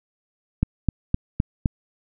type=click train; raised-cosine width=5 ms; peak=-6 dBFS; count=5; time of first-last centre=0.63-1.658 s; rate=3.89 Hz; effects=none